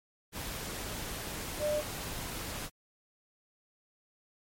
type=tone in noise; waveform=sine; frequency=599 Hz; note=D5; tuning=34 cents sharp; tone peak=-28 dBFS; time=1.59-1.83 s; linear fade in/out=50 ms; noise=pink; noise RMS=-39 dBFS; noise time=0.32-2.7 s; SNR=+8 dB; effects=MP3 64 kbps